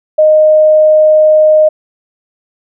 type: tone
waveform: sine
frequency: 618 Hz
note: D#5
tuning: 12 cents flat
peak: -3 dBFS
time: 0.18-1.69 s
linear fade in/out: 10 ms
effects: none